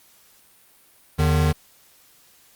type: tone pair together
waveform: square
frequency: 80.57 / 152.1 Hz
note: E2 / D#3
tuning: -39 / -39 cents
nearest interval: major seventh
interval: 1100 cents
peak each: -20 dBFS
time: 1.18-1.53 s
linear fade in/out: 20 ms
effects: white hiss -55 dBFS RMS until 2.55 s + Opus 48 kbps